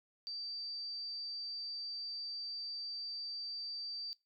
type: tone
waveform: sine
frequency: 4651 Hz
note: D8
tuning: 18 cents flat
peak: -39 dBFS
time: 0.27-4.13 s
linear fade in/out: 0 ms
effects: noise-tail reverb RT60 0.2 s tail -20 dB re dry